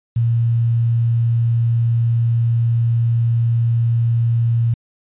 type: tone with quantisation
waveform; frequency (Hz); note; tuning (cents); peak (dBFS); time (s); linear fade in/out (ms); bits
sine; 116.54; A#2; 0; -13; 0.16-4.74; 5; 7
effects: resampled to 8000 Hz